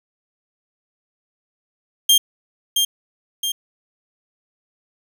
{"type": "tone with echo", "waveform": "sawtooth", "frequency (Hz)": 3200, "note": "G7", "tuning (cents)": 35, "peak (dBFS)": -7, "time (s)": [2.09, 2.18], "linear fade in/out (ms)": 5, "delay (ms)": 670, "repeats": 2, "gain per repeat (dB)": -5, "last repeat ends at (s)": 3.52, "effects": []}